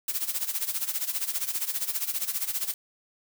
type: noise with tremolo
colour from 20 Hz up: blue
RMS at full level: -27 dBFS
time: 0.08-2.74 s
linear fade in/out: 2 ms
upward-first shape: sine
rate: 15 Hz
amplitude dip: 80%
effects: none